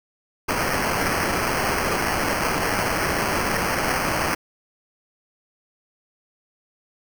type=noise with sample-and-hold; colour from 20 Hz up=blue; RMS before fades=-23 dBFS; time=0.48-4.35 s; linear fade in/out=10 ms; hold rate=3675 Hz; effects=none